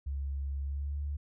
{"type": "tone with pitch glide", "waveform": "sine", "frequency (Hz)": [69.3, 72.2], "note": ["C#2", "D2"], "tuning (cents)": [0, -29], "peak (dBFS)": -32, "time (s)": [0.06, 1.17], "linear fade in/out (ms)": 10, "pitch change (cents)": 71, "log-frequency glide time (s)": [0.61, 1], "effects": []}